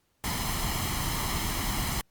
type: noise with comb filter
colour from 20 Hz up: pink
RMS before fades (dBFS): -30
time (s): 0.24-2.01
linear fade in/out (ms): 0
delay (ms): 0.97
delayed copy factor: +0.6
effects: pink hiss -72 dBFS RMS until 2.1 s + Opus 48 kbps